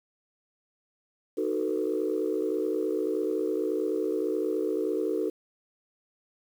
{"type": "chord", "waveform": "sine", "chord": "B dominant seventh", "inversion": "first", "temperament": "just", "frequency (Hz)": [308.7, 370.4, 444.5, 493.9], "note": ["D#4", "F#4", "A4", "B4"], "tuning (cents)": [-14, 2, 18, 0], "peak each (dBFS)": [-31, -30, -29, -34], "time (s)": [1.37, 5.3], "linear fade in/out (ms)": 10, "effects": ["tanh soft clip ceiling -17 dBFS", "9-bit"]}